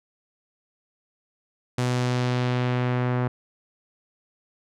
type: tone with low-pass filter sweep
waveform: sawtooth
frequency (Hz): 124.4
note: B2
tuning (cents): +13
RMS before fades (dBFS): -24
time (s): 1.78-3.28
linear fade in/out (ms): 5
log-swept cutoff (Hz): 8600 to 1500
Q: 0.99
effects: none